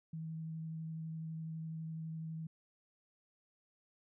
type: tone with vibrato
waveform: sine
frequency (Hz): 160.6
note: E3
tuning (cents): -45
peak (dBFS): -40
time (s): 0.13-2.47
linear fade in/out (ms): 5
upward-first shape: sine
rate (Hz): 12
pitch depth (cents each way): 11
effects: none